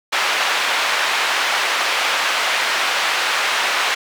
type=band-pass noise; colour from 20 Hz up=white; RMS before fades=-19 dBFS; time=0.12-3.95 s; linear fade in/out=10 ms; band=730 to 2700 Hz; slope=12 dB/octave; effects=none